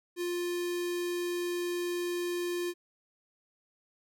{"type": "tone with notch filter", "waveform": "square", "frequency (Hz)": 351.1, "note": "F4", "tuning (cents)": 9, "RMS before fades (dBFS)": -33, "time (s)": [0.16, 2.74], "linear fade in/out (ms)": 50, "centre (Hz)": 850, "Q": 1, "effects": []}